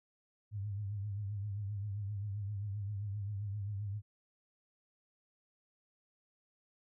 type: tone with vibrato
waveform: sine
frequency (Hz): 101.7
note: G#2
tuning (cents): -36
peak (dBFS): -36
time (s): 0.51-4.02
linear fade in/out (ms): 50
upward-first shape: triangle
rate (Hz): 7.6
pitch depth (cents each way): 94
effects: none